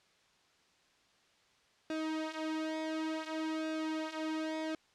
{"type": "tone with flanger", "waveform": "sawtooth", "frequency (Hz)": 315.6, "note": "D#4", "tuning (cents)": 25, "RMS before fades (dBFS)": -37, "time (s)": [1.9, 4.75], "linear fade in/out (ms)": 2, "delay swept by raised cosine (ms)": [0.95, 5.65], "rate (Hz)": 0.56, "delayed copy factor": -0.75, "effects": ["white hiss -68 dBFS RMS until 4.94 s", "low-pass 5000 Hz 12 dB/octave"]}